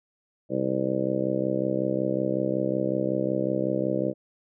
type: harmonic tone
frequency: 65.41 Hz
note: C2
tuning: in tune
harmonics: 2 / 3 / 4 / 5 / 6 / 7 / 8 / 9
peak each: -34 / -31 / -35 / -29 / -34 / -34 / -30 / -31 dBFS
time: 0.49-4.14 s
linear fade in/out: 50 ms
effects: none